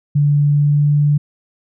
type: tone with pitch glide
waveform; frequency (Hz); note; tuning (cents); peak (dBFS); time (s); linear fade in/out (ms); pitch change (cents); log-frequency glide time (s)
sine; 145.4 to 146.58; D3 to D3; -17 to -3; -10; 0.15-1.18; 10; +14; 0.48-0.9
effects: none